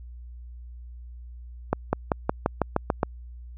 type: accelerating click train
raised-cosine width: 1 ms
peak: -7 dBFS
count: 9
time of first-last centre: 1.73-3.031 s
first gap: 200 ms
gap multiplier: 0.94
effects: added 60 Hz sine -39 dBFS peak until 3.57 s